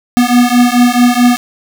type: beating tone pair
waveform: square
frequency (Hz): 241.9 / 246.5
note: B3 / B3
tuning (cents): -36 / -3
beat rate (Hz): 4.6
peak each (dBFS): -10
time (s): 0.17-1.37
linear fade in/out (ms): 0
effects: none